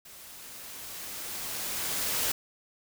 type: noise with level ramp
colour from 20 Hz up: white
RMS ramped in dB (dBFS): -49 to -28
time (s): 0.05-2.32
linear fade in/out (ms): 5
effects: none